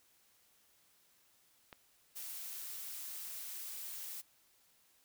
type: click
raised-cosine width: 0.3 ms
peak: -33 dBFS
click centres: 1.728 s
type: noise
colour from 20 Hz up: blue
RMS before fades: -45 dBFS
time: 2.15-4.22 s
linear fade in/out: 20 ms
effects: white hiss -70 dBFS RMS until 5.04 s